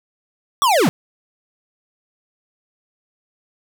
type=linear sweep; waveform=square; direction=down; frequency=1175 to 127 Hz; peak=-13 dBFS; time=0.62-0.89 s; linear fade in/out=0 ms; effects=none